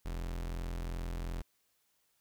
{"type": "tone", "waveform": "40% pulse", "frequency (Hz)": 42.76, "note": "F1", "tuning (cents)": -36, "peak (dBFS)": -35, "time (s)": [0.05, 1.42], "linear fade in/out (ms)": 10, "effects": ["white hiss -75 dBFS RMS until 2.2 s"]}